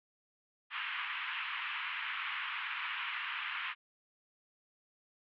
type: band-pass noise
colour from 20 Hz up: white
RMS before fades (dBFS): -39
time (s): 0.7-3.75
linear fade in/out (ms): 50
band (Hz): 1000 to 3000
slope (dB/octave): 48
effects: none